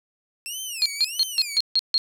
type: tone with vibrato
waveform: 15% pulse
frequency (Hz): 2637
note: E7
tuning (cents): 0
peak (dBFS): -23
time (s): 0.46-1.58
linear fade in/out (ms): 0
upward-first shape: sine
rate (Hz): 1.6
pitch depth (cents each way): 280
type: tone bursts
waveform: sine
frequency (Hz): 4253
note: C8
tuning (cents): +27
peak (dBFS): -16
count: 7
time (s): 0.82-1.979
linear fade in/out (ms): 0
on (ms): 37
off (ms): 150
effects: none